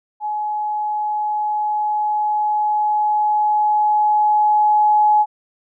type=tone with level ramp; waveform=sine; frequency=845 Hz; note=G#5; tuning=30 cents sharp; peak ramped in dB=-20 to -10 dBFS; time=0.2-5.26 s; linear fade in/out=50 ms; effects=none